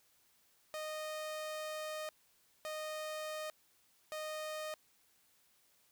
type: tone bursts at uneven times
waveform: sawtooth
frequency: 618 Hz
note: D#5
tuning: 12 cents flat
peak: -36 dBFS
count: 3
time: 0.74-2.09 / 2.65-3.5 / 4.12-4.74 s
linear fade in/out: 0 ms
effects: white hiss -71 dBFS RMS until 5.91 s